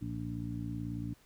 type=harmonic tone with a mistuned harmonic; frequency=58.27 Hz; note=A#1; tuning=in tune; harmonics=1 / 2 / 3 / 4 / 5; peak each=-46 / -39 / -43 / -44 / -41 dBFS; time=0.01-1.14 s; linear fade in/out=10 ms; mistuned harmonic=1; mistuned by=+140 cents; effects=pink hiss -65 dBFS RMS until 1.25 s